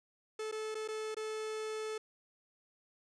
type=tone with dropouts; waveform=45% pulse; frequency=434.7 Hz; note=A4; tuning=21 cents flat; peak=-37 dBFS; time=0.39-1.98 s; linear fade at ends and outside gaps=5 ms; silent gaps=0.515-0.523 / 0.746-0.751 / 0.878-0.885 / 1.146-1.167 s; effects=resampled to 22050 Hz + 13-bit